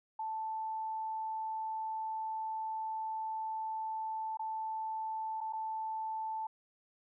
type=tone with dropouts; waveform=sine; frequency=880 Hz; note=A5; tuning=in tune; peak=-35 dBFS; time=0.19-6.47 s; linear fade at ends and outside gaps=5 ms; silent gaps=4.372-4.393 / 5.406-5.411 / 5.526-5.532 s; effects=none